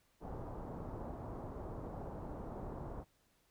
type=low-pass noise; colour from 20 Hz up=pink; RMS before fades=-45 dBFS; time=0.2-3.05 s; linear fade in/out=50 ms; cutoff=990 Hz; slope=24 dB/octave; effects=pink hiss -74 dBFS RMS until 3.5 s